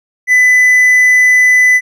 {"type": "tone", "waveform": "triangle", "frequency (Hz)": 2000, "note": "B6", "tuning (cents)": 21, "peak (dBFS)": -3, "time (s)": [0.27, 1.81], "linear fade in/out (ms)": 50, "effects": []}